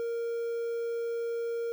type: tone with quantisation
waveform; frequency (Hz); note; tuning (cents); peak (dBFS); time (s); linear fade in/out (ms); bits
triangle; 466.2; A#4; 0; -28; 0-1.72; 0; 9
effects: none